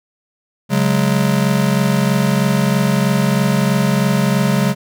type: chord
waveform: square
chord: C# suspended fourth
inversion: none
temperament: just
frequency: 138.59 / 184.79 / 207.9 Hz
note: C#3 / F#3 / G#3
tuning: 0 / -2 / +2 cents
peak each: -18 dBFS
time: 0.69-4.75 s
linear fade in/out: 50 ms
effects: none